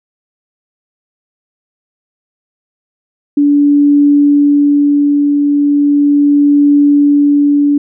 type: tone with tremolo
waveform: sine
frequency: 288.5 Hz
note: D4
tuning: 31 cents flat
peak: -4 dBFS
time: 3.37-7.78 s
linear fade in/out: 5 ms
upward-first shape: triangle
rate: 0.37 Hz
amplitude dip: 35%
effects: none